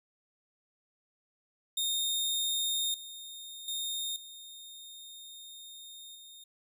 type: tone with level steps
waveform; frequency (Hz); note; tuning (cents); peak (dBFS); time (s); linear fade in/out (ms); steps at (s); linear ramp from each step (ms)
sawtooth; 3674; A#7; -26; -26 / -40 / -30 / -43 / -46; 1.77-6.44; 5; 2.94 / 3.68 / 4.16 / 6.15; 2
effects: none